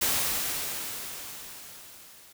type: noise with level ramp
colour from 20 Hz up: white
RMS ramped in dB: -25 to -53 dBFS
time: 0.01-2.33 s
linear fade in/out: 10 ms
effects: none